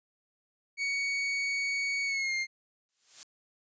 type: tone with pitch glide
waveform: 40% pulse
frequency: 2236 to 2118 Hz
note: C#7 to C7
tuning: +14 to +21 cents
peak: -28 dBFS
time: 0.77-2.47 s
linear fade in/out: 50 ms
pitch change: -93 cents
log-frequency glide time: 2.05-2.34 s
type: noise with exponential growth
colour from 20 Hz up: blue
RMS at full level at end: -39 dBFS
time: 2.89-3.23 s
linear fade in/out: 0 ms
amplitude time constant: 72 ms
effects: resampled to 16000 Hz